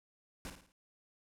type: noise with echo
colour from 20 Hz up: pink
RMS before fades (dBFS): -44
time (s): 0.45-0.5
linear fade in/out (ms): 0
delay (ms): 55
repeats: 4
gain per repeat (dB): -7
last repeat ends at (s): 0.72
effects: low-pass 11000 Hz 12 dB/octave